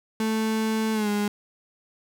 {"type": "tone with pitch glide", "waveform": "35% pulse", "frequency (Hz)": [220, 206.5], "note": ["A3", "G#3"], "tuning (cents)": [0, -10], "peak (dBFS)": -21, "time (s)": [0.2, 1.28], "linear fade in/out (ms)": 2, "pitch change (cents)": -110, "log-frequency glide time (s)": [0.93, 1.09], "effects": []}